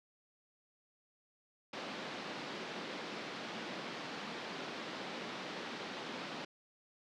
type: band-pass noise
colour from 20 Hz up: pink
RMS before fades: -44 dBFS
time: 1.73-6.45 s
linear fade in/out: 5 ms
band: 190 to 4600 Hz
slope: 24 dB/octave
effects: none